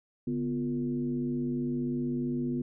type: tone with frequency modulation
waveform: sine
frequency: 246.9 Hz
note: B3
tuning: in tune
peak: -28 dBFS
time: 0.27-2.62 s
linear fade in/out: 5 ms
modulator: 103 Hz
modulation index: 0.84
effects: none